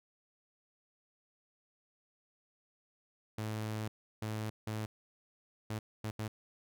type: tone bursts at uneven times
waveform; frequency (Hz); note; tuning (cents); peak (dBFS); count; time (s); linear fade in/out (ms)
sawtooth; 108.4; A2; -25; -32; 6; 3.38-3.88 / 4.22-4.5 / 4.67-4.86 / 5.7-5.79 / 6.04-6.11 / 6.19-6.28; 5
effects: none